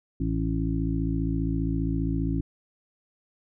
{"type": "harmonic tone", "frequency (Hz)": 55, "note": "A1", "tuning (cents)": 0, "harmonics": [1, 2, 3, 5, 6], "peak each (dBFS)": [-29, -31, -30, -29, -35], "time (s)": [0.2, 2.41], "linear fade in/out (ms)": 5, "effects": []}